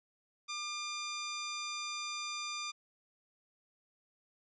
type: tone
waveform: 10% pulse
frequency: 1200 Hz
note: D6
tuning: 37 cents sharp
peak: -29 dBFS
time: 0.48-2.72 s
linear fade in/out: 20 ms
effects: resampled to 16000 Hz